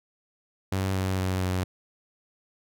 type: tone with pitch steps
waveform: sawtooth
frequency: 95.6 / 94.45 / 93.31 / 92.18 Hz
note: G2 / F#2 / F#2 / F#2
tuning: -43 / +36 / +15 / -6 cents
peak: -21 dBFS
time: 0.72-1.64 s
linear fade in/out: 5 ms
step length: 230 ms
effects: none